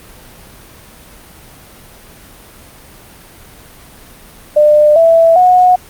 sine tone with pitch steps, 599 / 660.8 / 729 Hz, D5 / E5 / F#5, +34 / +4 / -26 cents, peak -4 dBFS, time 4.56-5.76 s, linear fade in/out 10 ms, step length 400 ms, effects pink hiss -38 dBFS RMS until 5.89 s + Opus 32 kbps

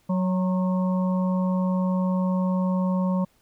harmonic tone with a mistuned harmonic, 185 Hz, F#3, in tune, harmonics 1 / 3 / 5 / 6, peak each -21 / -31 / -35 / -37 dBFS, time 0.09-3.25 s, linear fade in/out 10 ms, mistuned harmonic 6, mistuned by -40 cents, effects pink hiss -64 dBFS RMS until 3.41 s

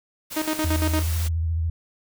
white noise, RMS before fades -34 dBFS, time 0.3-1.29 s, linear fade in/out 20 ms
sawtooth tone with tremolo, 311.4 Hz, D#4, 2 cents sharp, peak -18 dBFS, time 0.36-1.03 s, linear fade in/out 10 ms, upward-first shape square, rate 8.7 Hz, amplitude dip 75%
sine tone with vibrato, 81.8 Hz, E2, 13 cents flat, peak -21 dBFS, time 0.64-1.7 s, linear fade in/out 5 ms, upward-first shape sine, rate 14 Hz, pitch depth 56 cents each way
effects none

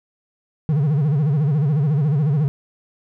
triangle tone with vibrato, 146.83 Hz, D3, in tune, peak -13 dBFS, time 0.69-2.48 s, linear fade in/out 0 ms, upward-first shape sine, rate 14 Hz, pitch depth 160 cents each way, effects none

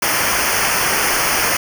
pink noise with comb filter, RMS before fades -17 dBFS, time 0.02-1.57 s, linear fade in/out 5 ms, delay 0.26 ms, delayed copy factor -0.85, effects none

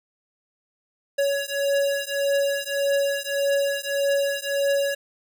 square beating tone pair, 559 / 560.7 Hz, C#5 / C#5, +14 / +20 cents, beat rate 1.7 Hz, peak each -25 dBFS, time 1.18-4.95 s, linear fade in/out 10 ms, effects none

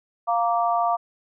sine chord, Bb major, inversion second, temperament just, 699.2 / 932.3 / 1165.4 Hz, F5 / Bb5 / D6, +2 / 0 / -14 cents, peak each -21 / -26 / -25 dBFS, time 0.27-0.97 s, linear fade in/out 20 ms, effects none

